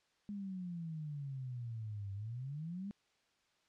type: exponential two-way sweep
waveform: sine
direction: down then up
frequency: 207.7 to 97.1 to 207.7 Hz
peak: -40 dBFS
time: 0.29-2.91 s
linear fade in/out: 0 ms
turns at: 2.13 s
effects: white hiss -75 dBFS RMS until 3.68 s + low-pass 5000 Hz 12 dB/octave